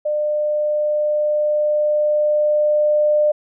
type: tone with level ramp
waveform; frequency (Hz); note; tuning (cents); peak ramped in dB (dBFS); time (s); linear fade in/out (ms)
sine; 600; D5; +37; -17 to -12; 0.05-3.32; 10
effects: none